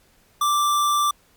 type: tone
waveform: square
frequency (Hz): 1174.7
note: D6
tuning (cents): 0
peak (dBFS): -18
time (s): 0.41-1.11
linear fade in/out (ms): 5
effects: pink hiss -58 dBFS RMS until 1.36 s + MP3 96 kbps